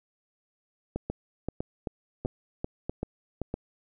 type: two click trains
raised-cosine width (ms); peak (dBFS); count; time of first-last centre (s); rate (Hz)
2; -17 / -17; 7 / 5; 1.1-3.417 / 0.96-3.541; 2.59 / 1.55
effects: none